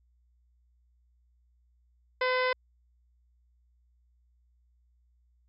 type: harmonic tone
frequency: 508 Hz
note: B4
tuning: 49 cents sharp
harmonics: 1 / 2 / 3 / 4 / 5 / 6 / 7 / 8 / 9 / 10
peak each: -28 / -31 / -34 / -32 / -42 / -44 / -43 / -46 / -49 / -44 dBFS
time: 2.21-2.53 s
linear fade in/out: 5 ms
effects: added 60 Hz sine -64 dBFS peak until 5.48 s